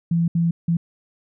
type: tone bursts at uneven times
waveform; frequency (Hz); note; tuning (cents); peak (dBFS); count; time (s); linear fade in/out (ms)
sine; 168.3; E3; +36; -16; 3; 0.11-0.28 / 0.35-0.51 / 0.68-0.77; 5
effects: none